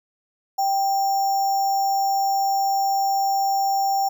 sine tone with sample-and-hold, 784 Hz, G5, in tune, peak -18 dBFS, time 0.58-4.09 s, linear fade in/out 10 ms, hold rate 6300 Hz, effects none

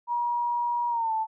sine tone with pitch glide, 956 to 881.7 Hz, A#5 to A5, +43 to +3 cents, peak -24 dBFS, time 0.07-1.27 s, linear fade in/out 50 ms, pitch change -140 cents, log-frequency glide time 0.89-1.13 s, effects none

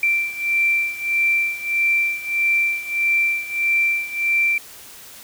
sine beating tone pair, 2349 / 2350.6 Hz, D7 / D7, 0 / +1 cents, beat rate 1.6 Hz, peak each -19 / -22 dBFS, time 0.03-4.58 s, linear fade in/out 2 ms, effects white hiss -41 dBFS RMS until 5.23 s

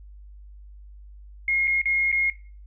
sine tone with dropouts, 2149 Hz, C7, 46 cents sharp, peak -20 dBFS, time 1.48-2.3 s, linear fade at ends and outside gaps 2 ms, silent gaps 1.673-1.677 / 1.816-1.856 / 2.117-2.126 s, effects noise-tail reverb RT60 0.4 s tail -17 dB re dry + added 50 Hz sine -42 dBFS peak until 2.66 s

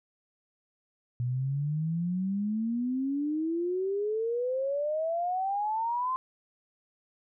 sine exponential sweep, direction up, 120 to 1051 Hz, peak -27 dBFS, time 1.2-6.16 s, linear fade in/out 0 ms, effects none

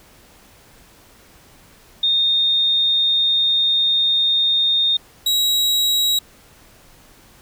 sine / 40% pulse tone pair in turn, 3670 / 3850 Hz, A#7 / B7, -28 / -45 cents, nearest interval minor second, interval 83 cents, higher second, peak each -14 dBFS, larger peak neither, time 2.03-4.97 / 5.26-6.19 s, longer first, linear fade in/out 5 ms, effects pink hiss -49 dBFS RMS until 7.41 s

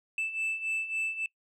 sine beating tone pair, 2637 / 2640.6 Hz, E7 / E7, 0 / +2 cents, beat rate 3.6 Hz, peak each -33 / -29 dBFS, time 0.18-1.26 s, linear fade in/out 2 ms, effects noise-tail reverb RT60 0.1 s tail -23 dB re dry + tanh soft clip ceiling -27 dBFS

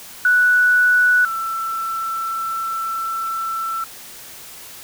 sine tone pair in turn, 1478 / 1335.9 Hz, F#6 / E6, -2 / +23 cents, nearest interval major second, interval 175 cents, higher first, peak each -11 / -21 dBFS, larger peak first, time 0.25-1.25 / 1.25-3.84 s, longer second, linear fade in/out 2 ms, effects white hiss -38 dBFS RMS until 4.83 s

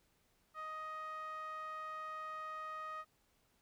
sawtooth tone with band-pass filter, 625 Hz, D#5, 8 cents sharp, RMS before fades -45 dBFS, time 0.54-3.05 s, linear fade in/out 50 ms, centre 1400 Hz, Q 8.7, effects pink hiss -75 dBFS RMS until 3.61 s

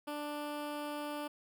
15% pulse tone with notch filter, 294.7 Hz, D4, 6 cents sharp, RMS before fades -40 dBFS, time 0.07-1.28 s, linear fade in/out 10 ms, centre 6400 Hz, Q 1.3, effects none

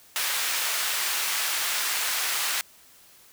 pink high-pass noise, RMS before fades -27 dBFS, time 0.16-2.61 s, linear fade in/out 0 ms, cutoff 1400 Hz, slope 12 dB/octave, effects white hiss -54 dBFS RMS until 3.32 s

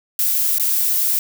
violet noise with dropouts, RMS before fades -18 dBFS, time 0.19-1.19 s, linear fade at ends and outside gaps 1 ms, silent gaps 0.584-0.597 s, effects none

